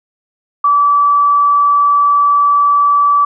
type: tone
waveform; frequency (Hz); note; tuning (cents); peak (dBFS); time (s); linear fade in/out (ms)
sine; 1154; D6; -31; -7; 0.64-3.25; 5
effects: none